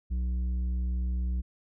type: tone with tanh clipping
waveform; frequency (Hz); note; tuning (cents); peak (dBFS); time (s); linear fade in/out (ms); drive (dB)
sine; 61.74; B1; 0; -28; 0.1-1.42; 20; 7
effects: none